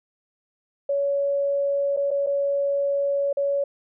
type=tone with dropouts; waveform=sine; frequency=562 Hz; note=C#5; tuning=24 cents sharp; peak=-20 dBFS; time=0.89-3.64 s; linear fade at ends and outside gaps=5 ms; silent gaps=1.965-1.971 / 2.107-2.112 / 2.264-2.269 / 3.329-3.37 s; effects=none